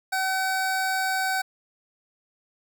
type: tone pair together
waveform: square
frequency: 760 / 1521.4 Hz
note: F#5 / F#6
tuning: +46 / +48 cents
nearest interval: octave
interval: 1202 cents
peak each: -27 dBFS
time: 0.12-1.42 s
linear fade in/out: 10 ms
effects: none